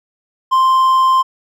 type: tone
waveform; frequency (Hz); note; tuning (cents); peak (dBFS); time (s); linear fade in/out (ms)
triangle; 1046.5; C6; 0; -7; 0.51-1.23; 20
effects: none